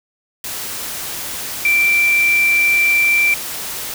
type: tone in noise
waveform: sine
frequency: 2349 Hz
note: D7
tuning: in tune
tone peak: -11 dBFS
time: 1.65-3.34 s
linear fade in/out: 2 ms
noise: white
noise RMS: -26 dBFS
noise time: 0.44-3.94 s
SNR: +12 dB
effects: none